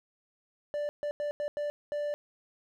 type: tone bursts at uneven times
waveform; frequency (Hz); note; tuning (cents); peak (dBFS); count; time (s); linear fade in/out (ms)
triangle; 587.3; D5; 0; -28; 6; 0.74-0.89 / 1.03-1.11 / 1.2-1.31 / 1.4-1.48 / 1.57-1.7 / 1.92-2.14; 0
effects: none